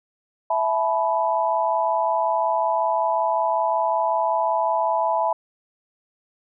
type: chord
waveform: sine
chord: E suspended fourth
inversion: none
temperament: equal with one note detuned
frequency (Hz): 659.3 / 862.4 / 987.8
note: E5 / A5 / B5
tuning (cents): 0 / -35 / 0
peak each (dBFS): -23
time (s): 0.5-5.33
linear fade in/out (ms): 5
effects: none